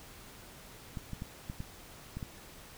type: clicks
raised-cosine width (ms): 5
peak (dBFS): -26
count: 7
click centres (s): 0.972 / 1.133 / 1.221 / 1.499 / 1.604 / 2.17 / 2.228
effects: pink hiss -52 dBFS RMS until 2.77 s